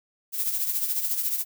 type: noise with tremolo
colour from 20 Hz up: violet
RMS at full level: -24 dBFS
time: 0.32-1.45 s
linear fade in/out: 50 ms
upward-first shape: triangle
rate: 14 Hz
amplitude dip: 65%
effects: none